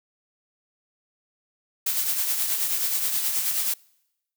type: noise with tremolo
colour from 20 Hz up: blue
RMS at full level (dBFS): -23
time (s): 1.86-3.74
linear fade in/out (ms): 5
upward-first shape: triangle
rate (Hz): 9.4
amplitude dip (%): 50
effects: noise-tail reverb RT60 0.9 s tail -26 dB re dry